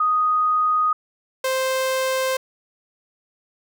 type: tone pair in turn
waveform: sine / sawtooth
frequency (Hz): 1244.5 / 523.2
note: D#6 / C5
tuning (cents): 0 / 0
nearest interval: octave + minor third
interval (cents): 1500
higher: first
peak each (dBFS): -16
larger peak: neither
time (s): 0-0.93 / 1.44-2.37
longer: neither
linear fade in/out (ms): 5
effects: none